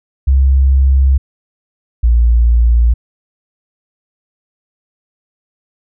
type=tone pair in turn; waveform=sine; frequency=67 / 58.32 Hz; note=C2 / A#1; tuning=+42 / +1 cents; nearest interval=major second; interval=241 cents; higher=first; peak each=-6 dBFS; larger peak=neither; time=0.27-1.18 / 2.03-2.94 s; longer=neither; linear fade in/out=10 ms; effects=none